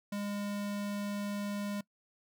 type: tone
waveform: square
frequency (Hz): 203.8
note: G#3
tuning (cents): -32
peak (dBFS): -35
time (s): 0.12-1.81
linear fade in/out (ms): 5
effects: noise-tail reverb RT60 0.1 s tail -22 dB re dry